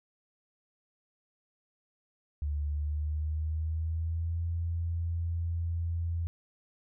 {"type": "tone with pitch glide", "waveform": "sine", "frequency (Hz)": [73.42, 84.34], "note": ["D2", "E2"], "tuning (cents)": [0, 40], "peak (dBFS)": -29, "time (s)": [2.42, 6.27], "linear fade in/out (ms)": 0, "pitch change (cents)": 240, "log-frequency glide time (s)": [2.67, 4.42], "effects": []}